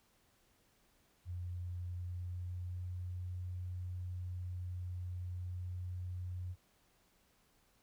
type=tone with pitch glide; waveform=sine; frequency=88.9 to 90.04 Hz; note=F2 to F#2; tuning=+31 to -47 cents; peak=-39 dBFS; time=1.25-6.56 s; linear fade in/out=50 ms; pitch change=+22 cents; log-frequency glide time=1.92-3.09 s; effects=pink hiss -72 dBFS RMS until 7.82 s